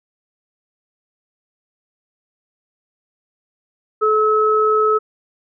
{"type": "tone pair together", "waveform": "sine", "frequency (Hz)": [431.2, 1292], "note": ["A4", "E6"], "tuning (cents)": [-35, -35], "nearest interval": "octave + perfect fifth", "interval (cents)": 1900, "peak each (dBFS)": -15, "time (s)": [4.01, 4.99], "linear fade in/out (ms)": 20, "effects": []}